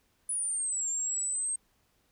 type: linear two-way sweep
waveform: sine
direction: down then up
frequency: 9956 to 7320 to 8440 Hz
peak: -28 dBFS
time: 0.29-1.56 s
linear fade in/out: 5 ms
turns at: 0.89 s
effects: tanh soft clip ceiling -25 dBFS + pink hiss -71 dBFS RMS until 2.11 s